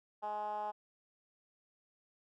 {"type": "tone with band-pass filter", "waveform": "10% pulse", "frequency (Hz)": 210.1, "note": "G#3", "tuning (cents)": 20, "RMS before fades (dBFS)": -39, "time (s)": [0.22, 0.72], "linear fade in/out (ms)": 20, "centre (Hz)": 810, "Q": 5.2, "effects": []}